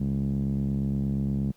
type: tone with low-pass filter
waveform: 5% pulse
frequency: 68.5 Hz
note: C#2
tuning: 20 cents flat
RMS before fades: -27 dBFS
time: 0-1.52 s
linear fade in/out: 10 ms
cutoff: 180 Hz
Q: 4.2
effects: pink hiss -63 dBFS RMS until 1.56 s